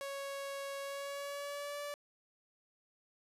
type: tone with pitch glide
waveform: sawtooth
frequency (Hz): 554.4 to 579.9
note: C#5 to D5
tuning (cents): 0 to -22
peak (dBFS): -36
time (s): 0.01-1.94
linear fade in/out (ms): 0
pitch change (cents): +78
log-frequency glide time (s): 0.81-1.81
effects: resampled to 32000 Hz